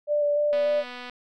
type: tone with vibrato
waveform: sine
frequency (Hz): 587.3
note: D5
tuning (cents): 0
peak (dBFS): -20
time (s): 0.07-0.84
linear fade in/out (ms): 50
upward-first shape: square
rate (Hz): 3.4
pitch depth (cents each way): 11
type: click train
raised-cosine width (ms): 0.3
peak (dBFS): -23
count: 141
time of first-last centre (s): 0.53-1.097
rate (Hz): 247
effects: none